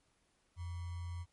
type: tone with sample-and-hold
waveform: sine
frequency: 86.8 Hz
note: F2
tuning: 10 cents flat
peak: -39 dBFS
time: 0.56-1.26 s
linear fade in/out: 50 ms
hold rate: 1050 Hz
effects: pink hiss -75 dBFS RMS until 1.32 s + MP3 48 kbps